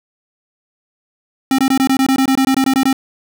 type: tone bursts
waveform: square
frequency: 266.2 Hz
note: C4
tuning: 30 cents sharp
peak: -11 dBFS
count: 15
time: 1.51-2.929 s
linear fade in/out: 2 ms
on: 75 ms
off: 21 ms
effects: none